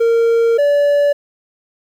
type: tone pair in turn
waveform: triangle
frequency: 461.6 / 576.5 Hz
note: A#4 / D5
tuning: -17 / -32 cents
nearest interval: major third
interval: 385 cents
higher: second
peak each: -8 dBFS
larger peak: neither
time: 0-0.58 / 0.58-1.13 s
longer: first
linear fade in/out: 10 ms
effects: 8-bit